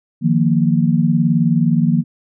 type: chord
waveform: sine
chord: Eb suspended second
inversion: none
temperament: equal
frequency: 155.56 / 174.61 / 233.1 Hz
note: Eb3 / F3 / Bb3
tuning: 0 / 0 / 0 cents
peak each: -16 dBFS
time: 0.21-2.04 s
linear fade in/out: 50 ms
effects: none